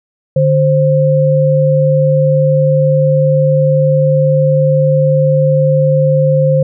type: tone pair together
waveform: sine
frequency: 148.16 / 526 Hz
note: D3 / C5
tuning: +16 / +9 cents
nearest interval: octave + minor seventh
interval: 2193 cents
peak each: -10 dBFS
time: 0.36-6.63 s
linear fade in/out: 5 ms
effects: none